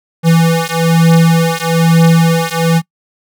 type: beating tone pair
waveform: square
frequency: 164.9 / 166 Hz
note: E3 / E3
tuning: +1 / +12 cents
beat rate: 1.1 Hz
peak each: -11 dBFS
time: 0.23-2.82 s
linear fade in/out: 50 ms
effects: noise-tail reverb RT60 0.1 s tail -24 dB re dry